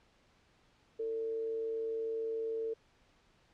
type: tone with amplitude modulation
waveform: sine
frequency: 450 Hz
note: A4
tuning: 39 cents sharp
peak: -32 dBFS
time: 0.99-2.74 s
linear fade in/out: 10 ms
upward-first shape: sine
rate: 127 Hz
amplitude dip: 30%
effects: pink hiss -68 dBFS RMS until 3.53 s + low-pass 5000 Hz 12 dB/octave